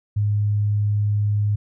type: tone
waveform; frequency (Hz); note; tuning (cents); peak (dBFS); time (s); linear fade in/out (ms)
sine; 103.83; G#2; 0; -17; 0.16-1.56; 10
effects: none